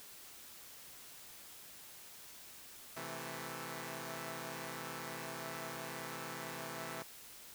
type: chord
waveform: 5% pulse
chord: A minor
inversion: first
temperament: equal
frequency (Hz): 130.81 / 164.81 / 220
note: C3 / E3 / A3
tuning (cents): 0 / 0 / 0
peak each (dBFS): -36 / -35 / -37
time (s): 2.96-7.03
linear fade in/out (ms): 10
effects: white hiss -54 dBFS RMS until 7.54 s